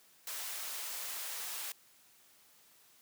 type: high-pass noise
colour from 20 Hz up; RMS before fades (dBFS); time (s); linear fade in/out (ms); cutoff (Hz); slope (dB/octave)
white; -41; 0.27-1.72; 2; 640; 12
effects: white hiss -64 dBFS RMS until 3.01 s + high-pass 100 Hz 12 dB/octave